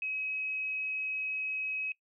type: tone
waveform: sine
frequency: 2549 Hz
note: D#7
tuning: 41 cents sharp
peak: -32 dBFS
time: 0.02-1.92 s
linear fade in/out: 2 ms
effects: noise-tail reverb RT60 0.1 s tail -20 dB re dry